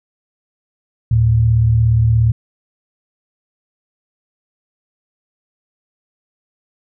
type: tone pair together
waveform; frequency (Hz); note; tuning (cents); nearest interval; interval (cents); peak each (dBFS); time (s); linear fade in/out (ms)
sine; 76.5 / 113.53; D#2 / A#2; -29 / -45; perfect fifth; 684; -18 / -10; 1.11-2.32; 5
effects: none